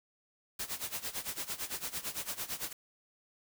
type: noise with tremolo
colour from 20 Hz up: white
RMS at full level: -36 dBFS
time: 0.59-2.73 s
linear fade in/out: 5 ms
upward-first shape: sine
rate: 8.9 Hz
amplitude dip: 85%
effects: none